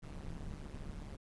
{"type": "noise with amplitude modulation", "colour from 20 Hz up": "brown", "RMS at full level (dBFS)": -41, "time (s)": [0.02, 1.17], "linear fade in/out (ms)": 20, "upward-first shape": "sine", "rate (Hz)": 145, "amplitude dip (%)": 90, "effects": ["resampled to 24000 Hz"]}